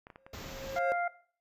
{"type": "clicks", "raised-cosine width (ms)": 0.5, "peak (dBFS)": -33, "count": 6, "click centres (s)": [0.069, 0.102, 0.159, 0.265, 0.344, 0.493]}
{"type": "tone with exponential growth", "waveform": "triangle", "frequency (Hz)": 537, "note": "C5", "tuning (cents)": 45, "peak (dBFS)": -25, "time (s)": [0.18, 0.92], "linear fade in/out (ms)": 0, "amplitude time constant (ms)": 160}
{"type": "band-stop noise", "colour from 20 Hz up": "pink", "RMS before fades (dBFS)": -44, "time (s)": [0.33, 0.79], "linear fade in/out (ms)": 5, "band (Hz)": [7300, 13000], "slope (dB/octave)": 96}
{"type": "harmonic tone", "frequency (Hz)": 698.5, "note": "F5", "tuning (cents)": 0, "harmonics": [1, 2, 3], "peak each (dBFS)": [-30, -36, -40], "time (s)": [0.76, 1.08], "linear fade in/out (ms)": 5}
{"effects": ["noise-tail reverb RT60 0.5 s tail -18 dB re dry", "resampled to 32000 Hz"]}